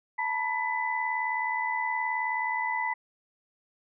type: tone cluster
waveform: sine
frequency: 885 / 964 / 2000 Hz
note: A5 / B5 / B6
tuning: +10 / -42 / +21 cents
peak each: -32 / -32 / -30 dBFS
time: 0.18-2.94 s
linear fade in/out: 10 ms
effects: none